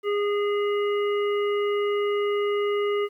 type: harmonic tone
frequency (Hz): 410.5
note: G#4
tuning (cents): -20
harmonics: 1 / 3 / 5 / 7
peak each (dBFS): -22 / -32 / -36 / -39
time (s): 0.03-3.09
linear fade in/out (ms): 50
effects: 10-bit